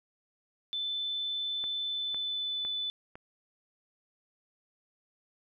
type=tone with pitch glide; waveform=sine; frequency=3520 to 3496 Hz; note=A7 to A7; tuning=0 to -12 cents; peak=-31 dBFS; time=0.73-2.9 s; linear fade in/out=0 ms; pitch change=-12 cents; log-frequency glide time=1.85-2.67 s
type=click train; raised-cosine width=0.5 ms; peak=-30 dBFS; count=4; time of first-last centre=1.64-3.155 s; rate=1.98 Hz
effects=none